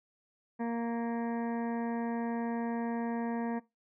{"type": "harmonic tone with a mistuned harmonic", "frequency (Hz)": 233.1, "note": "A#3", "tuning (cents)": 0, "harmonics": [1, 2, 3, 4, 5, 7, 8, 9, 10], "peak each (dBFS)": [-32, -39, -42, -42, -52, -51, -51, -60, -62], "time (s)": [0.59, 3.6], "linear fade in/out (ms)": 20, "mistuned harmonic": 5, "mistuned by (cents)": -21, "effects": ["noise-tail reverb RT60 0.2 s tail -19 dB re dry"]}